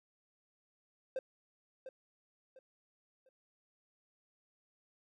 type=tone with echo; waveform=triangle; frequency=523.3 Hz; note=C5; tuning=in tune; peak=-32 dBFS; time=1.16-1.19 s; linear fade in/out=2 ms; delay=700 ms; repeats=3; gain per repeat=-10 dB; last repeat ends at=3.29 s; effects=none